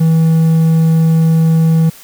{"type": "tone", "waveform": "triangle", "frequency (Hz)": 162, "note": "E3", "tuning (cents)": -30, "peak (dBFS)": -5, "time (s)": [0, 1.9], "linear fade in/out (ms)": 10, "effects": ["white hiss -38 dBFS RMS until 2.03 s"]}